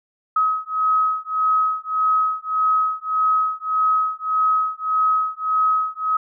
sine beating tone pair, 1272 / 1273.7 Hz, D#6 / D#6, +38 / +40 cents, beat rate 1.7 Hz, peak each -20 dBFS, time 0.36-6.17 s, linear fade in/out 5 ms, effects none

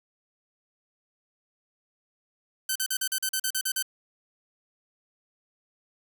5% pulse tone bursts, 1533 Hz, G6, 39 cents flat, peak -14 dBFS, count 11, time 2.69-3.826 s, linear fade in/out 5 ms, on 66 ms, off 41 ms, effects none

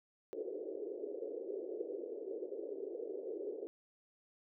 pink band-pass noise, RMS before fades -43 dBFS, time 0.33-3.67 s, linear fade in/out 0 ms, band 360 to 490 Hz, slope 48 dB/octave, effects none

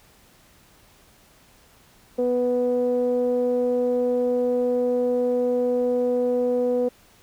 sawtooth tone with low-pass filter, 246.9 Hz, B3, in tune, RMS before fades -22 dBFS, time 2.18-6.89 s, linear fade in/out 10 ms, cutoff 530 Hz, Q 6.8, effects pink hiss -55 dBFS RMS until 7.22 s

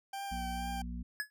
40% pulse tone with vibrato, 784 Hz, G5, in tune, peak -37 dBFS, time 0.13-0.82 s, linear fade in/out 5 ms, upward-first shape triangle, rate 2.2 Hz, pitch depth 27 cents each way
harmonic tone, 60 Hz, B1, 49 cents flat, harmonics 1 / 3 / 4, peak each -39 / -44 / -45 dBFS, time 0.31-1.03 s, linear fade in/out 10 ms
square tone with exponential decay, 1697 Hz, G#6, 37 cents sharp, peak -30 dBFS, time 1.2-1.3 s, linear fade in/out 0 ms, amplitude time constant 20 ms
effects none

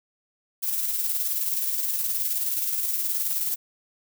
violet noise with tremolo, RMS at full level -25 dBFS, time 0.62-3.56 s, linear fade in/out 20 ms, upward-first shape square, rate 19 Hz, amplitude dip 35%, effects none

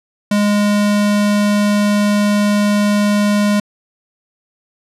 square tone, 206.3 Hz, G#3, 11 cents flat, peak -12 dBFS, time 0.31-3.6 s, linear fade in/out 5 ms, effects low-pass 11000 Hz 12 dB/octave

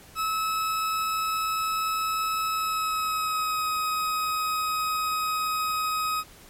40% pulse tone with pitch glide, 1295 to 1262.5 Hz, E6 to D#6, -31 to +25 cents, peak -24 dBFS, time 0.15-6.24 s, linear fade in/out 50 ms, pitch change -44 cents, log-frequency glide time 2.49-3.67 s, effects pink hiss -50 dBFS RMS until 6.49 s + MP3 64 kbps

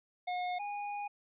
square tone pair in turn, 721 / 820.1 Hz, F#5 / G#5, -45 / -22 cents, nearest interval major second, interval 223 cents, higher second, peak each -34 / -37 dBFS, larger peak first, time 0.27-0.59 / 0.59-1.08 s, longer second, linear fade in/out 10 ms, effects resampled to 8000 Hz

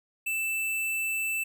square tone, 2649 Hz, E7, 8 cents sharp, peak -28 dBFS, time 0.26-1.44 s, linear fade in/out 10 ms, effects none

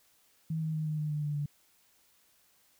sine tone with pitch steps, 160 / 157.89 / 155.8 / 153.75 / 151.72 / 149.72 / 147.74 / 145.79 Hz, D#3 / D#3 / D#3 / D#3 / D#3 / D3 / D3 / D3, +49 / +26 / +3 / -20 / -43 / +34 / +11 / -12 cents, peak -30 dBFS, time 0.5-1.46 s, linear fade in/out 5 ms, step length 120 ms, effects white hiss -67 dBFS RMS until 2.79 s

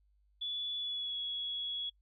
sine tone with pitch glide, 3435 to 3355 Hz, A7 to G#7, -42 to +17 cents, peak -35 dBFS, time 0.41-1.9 s, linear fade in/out 10 ms, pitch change -41 cents, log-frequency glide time 0.78-1.18 s, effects noise-tail reverb RT60 0.1 s tail -26 dB re dry + added 50 Hz sine -67 dBFS peak until 2.01 s

